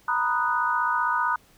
sine chord, B major seventh, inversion third, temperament equal with one note detuned, 932.3 / 987.8 / 1240.2 / 1480 Hz, A#5 / B5 / D#6 / F#6, 0 / 0 / -6 / 0 cents, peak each -28 / -27 / -26 / -27 dBFS, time 0.08-1.36 s, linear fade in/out 5 ms, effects pink hiss -58 dBFS RMS until 1.57 s

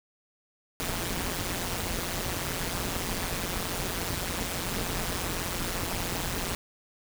pink noise with amplitude modulation, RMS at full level -28 dBFS, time 0.8-6.55 s, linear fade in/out 0 ms, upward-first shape sine, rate 177 Hz, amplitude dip 85%, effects none

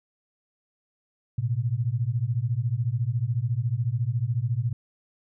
sine beating tone pair, 111.9 / 125.9 Hz, A2 / B2, +30 / +34 cents, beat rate 14 Hz, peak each -26 dBFS, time 1.38-4.73 s, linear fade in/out 5 ms, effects none

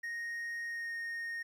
triangle tone with pitch glide, 1864.7 to 1851.8 Hz, A#6 to A#6, 0 to -12 cents, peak -35 dBFS, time 0.03-1.43 s, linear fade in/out 10 ms, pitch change -12 cents, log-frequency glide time 0.66-0.92 s, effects 12-bit

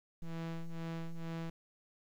square ring-modulated tone, 82.41 Hz, E2, in tune, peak -36 dBFS, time 0.22-1.5 s, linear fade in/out 5 ms, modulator 83.5 Hz, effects low-pass 4000 Hz 12 dB/octave + 11-bit

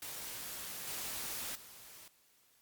white noise with level steps, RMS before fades -44 / -41 / -54 dBFS, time 0.02-2.08 s, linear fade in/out 2 ms, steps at 0.87 / 1.55 s, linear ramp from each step 5 ms, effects white hiss -69 dBFS RMS until 2.61 s + Opus 48 kbps

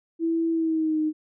sine tone with pitch glide, 329.6 to 309.3 Hz, E4 to D#4, 0 to -10 cents, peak -21 dBFS, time 0.19-1.13 s, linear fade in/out 50 ms, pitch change -110 cents, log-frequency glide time 0.51-1 s, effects none

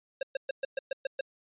square tone bursts, 539 Hz, C#5, 49 cents flat, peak -29 dBFS, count 8, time 0.21-1.21 s, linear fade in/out 5 ms, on 20 ms, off 120 ms, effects resampled to 8000 Hz

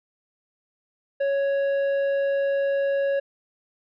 sine tone with tanh clipping, 555 Hz, C#5, 2 cents sharp, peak -22 dBFS, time 1.2-3.2 s, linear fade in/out 10 ms, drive 8 dB, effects none

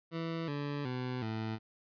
20% pulse tone with pitch steps, 164.81 / 144.31 / 126.35 / 110.63 Hz, E3 / D3 / B2 / A2, 0 / -30 / +40 / +10 cents, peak -30 dBFS, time 0.11-1.59 s, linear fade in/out 50 ms, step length 370 ms, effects resampled to 11025 Hz

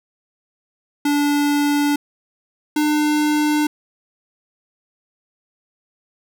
square tone pair in turn, 290 / 300.1 Hz, D4 / D4, -22 / +38 cents, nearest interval minor second, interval 60 cents, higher second, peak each -16 dBFS, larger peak neither, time 1.05-1.96 / 2.76-3.67 s, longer neither, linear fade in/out 5 ms, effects none

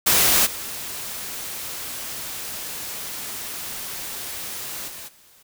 white noise with level steps, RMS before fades -17 / -32 / -37 / -53 dBFS, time 0.06-5.43 s, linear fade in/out 10 ms, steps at 0.45 / 4.87 / 5.07 s, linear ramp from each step 20 ms, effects none

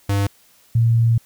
square / sine tone pair in turn, 100 / 115.5 Hz, G2 / A#2, +35 / -16 cents, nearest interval major second, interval 249 cents, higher second, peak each -17 / -12 dBFS, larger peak second, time 0.09-0.27 / 0.75-1.18 s, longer second, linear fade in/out 5 ms, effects white hiss -54 dBFS RMS until 1.25 s

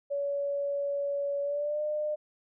sine tone with pitch glide, 566 to 603.1 Hz, C#5 to D5, +36 to +46 cents, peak -28 dBFS, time 0.1-2.16 s, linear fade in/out 20 ms, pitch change +110 cents, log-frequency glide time 1.42-1.81 s, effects none

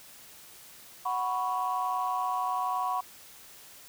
sine chord, F# suspended fourth, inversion none, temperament equal, 740 / 987.8 / 1108.7 Hz, F#5 / B5 / C#6, 0 / 0 / 0 cents, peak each -31 dBFS, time 1.05-3.01 s, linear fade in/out 10 ms, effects tanh soft clip ceiling -20 dBFS + white hiss -51 dBFS RMS until 3.88 s

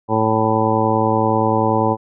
harmonic tone, 110.3 Hz, A2, 5 cents sharp, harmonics 1 / 2 / 3 / 4 / 5 / 7 / 8 / 9, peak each -22 / -22 / -22 / -22 / -22 / -22 / -22 / -22 dBFS, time 0.08-1.97 s, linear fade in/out 50 ms, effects none

